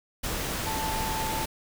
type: tone in noise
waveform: sine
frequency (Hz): 881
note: A5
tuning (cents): +2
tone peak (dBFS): -31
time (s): 0.66-1.45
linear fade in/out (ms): 10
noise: pink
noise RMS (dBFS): -31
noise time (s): 0.23-1.46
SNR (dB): -3
effects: none